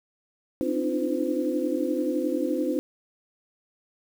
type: tone cluster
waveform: sine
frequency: 260.3 / 297.1 / 308.6 / 347.1 / 511 Hz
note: C4 / D4 / D#4 / F4 / C5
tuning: -9 / +20 / -14 / -11 / -41 cents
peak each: -30 dBFS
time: 0.61-2.79 s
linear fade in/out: 0 ms
effects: 8-bit